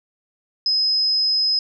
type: tone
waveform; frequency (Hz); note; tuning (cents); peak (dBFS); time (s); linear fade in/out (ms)
sine; 5080; D#8; +35; -16; 0.66-1.59; 2
effects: none